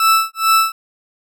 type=tone with tremolo; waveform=40% pulse; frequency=1318.5 Hz; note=E6; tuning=in tune; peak=-8 dBFS; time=0-0.72 s; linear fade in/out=2 ms; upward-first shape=sine; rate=2.3 Hz; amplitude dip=100%; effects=none